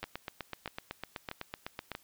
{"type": "two click trains", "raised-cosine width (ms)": 0.3, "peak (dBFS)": [-22, -21], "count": [4, 16], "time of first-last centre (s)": [[0.04, 1.951], [0.03, 1.917]], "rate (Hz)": [1.57, 7.95], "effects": ["white hiss -64 dBFS RMS until 2.03 s"]}